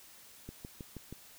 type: click train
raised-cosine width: 3 ms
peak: -30 dBFS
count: 5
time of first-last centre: 0.49-1.126 s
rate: 6.29 Hz
effects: white hiss -56 dBFS RMS until 1.38 s